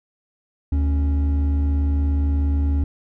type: tone pair together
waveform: triangle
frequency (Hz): 73.42 / 277.2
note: D2 / C#4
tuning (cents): 0 / 0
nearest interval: octave + major seventh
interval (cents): 2300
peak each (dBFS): -14 / -25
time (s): 0.72-2.84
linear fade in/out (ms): 5
effects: tanh soft clip ceiling -11 dBFS